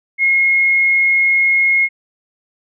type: tone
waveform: sine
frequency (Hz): 2157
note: C#7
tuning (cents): -48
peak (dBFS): -10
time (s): 0.18-1.89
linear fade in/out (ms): 50
effects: none